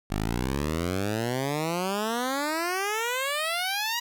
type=exponential sweep; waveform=10% pulse; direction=up; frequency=49 to 971 Hz; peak=-18 dBFS; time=0.1-4 s; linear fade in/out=10 ms; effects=none